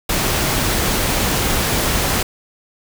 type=noise; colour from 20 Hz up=pink; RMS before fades=-18 dBFS; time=0.09-2.23 s; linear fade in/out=5 ms; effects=none